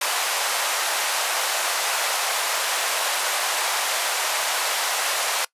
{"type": "band-pass noise", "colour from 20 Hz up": "pink", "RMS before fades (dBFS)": -24, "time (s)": [0.01, 5.45], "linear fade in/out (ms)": 5, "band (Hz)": [630, 13000], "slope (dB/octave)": 24, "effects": ["noise-tail reverb RT60 0.1 s tail -22 dB re dry", "resampled to 32000 Hz"]}